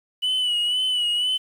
sine tone with vibrato, 2960 Hz, F#7, in tune, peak -17 dBFS, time 0.22-1.38 s, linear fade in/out 20 ms, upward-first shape sine, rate 2 Hz, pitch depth 49 cents each way, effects tanh soft clip ceiling -19 dBFS + 8-bit

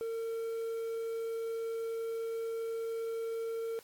triangle tone, 455.1 Hz, A#4, 42 cents flat, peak -32 dBFS, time 0.01-3.79 s, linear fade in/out 0 ms, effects white hiss -60 dBFS RMS until 3.83 s + AAC 64 kbps

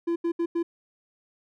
triangle tone bursts at uneven times, 338.8 Hz, E4, 48 cents sharp, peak -21 dBFS, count 4, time 0.07-0.16 / 0.24-0.32 / 0.39-0.46 / 0.55-0.63 s, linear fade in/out 10 ms, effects none

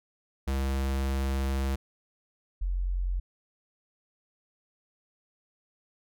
square / sine tone pair in turn, 67.3 / 44.92 Hz, C2 / F1, +49 / +50 cents, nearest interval perfect fifth, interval 699 cents, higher first, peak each -27 / -26 dBFS, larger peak second, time 0.47-1.76 / 2.61-3.2 s, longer first, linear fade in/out 10 ms, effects none

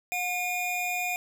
square tone pair together, 722 / 2429 Hz, F#5 / D#7, -43 / -42 cents, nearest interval octave + major sixth, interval 2101 cents, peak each -33 / -30 dBFS, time 0.12-1.16 s, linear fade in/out 0 ms, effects none

